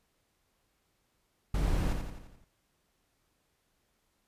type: noise with echo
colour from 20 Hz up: brown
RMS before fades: -30 dBFS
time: 1.54-1.93 s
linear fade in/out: 5 ms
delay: 86 ms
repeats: 6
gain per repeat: -5 dB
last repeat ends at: 2.446 s
effects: pink hiss -75 dBFS RMS until 4.27 s + resampled to 32000 Hz